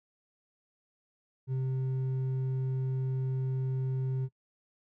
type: tone with hard clipping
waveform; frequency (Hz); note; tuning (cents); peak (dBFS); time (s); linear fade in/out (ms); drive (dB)
sine; 130.9; C3; +1; -30; 1.47-4.29; 50; 4
effects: noise-tail reverb RT60 0.1 s tail -21 dB re dry